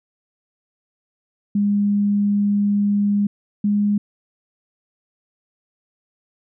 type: tone pair in turn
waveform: sine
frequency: 203.8 / 205.7 Hz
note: G#3 / G#3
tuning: -32 / -16 cents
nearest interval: unison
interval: 16 cents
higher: second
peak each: -15 dBFS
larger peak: neither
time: 1.55-3.27 / 3.64-3.98 s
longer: first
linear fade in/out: 5 ms
effects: none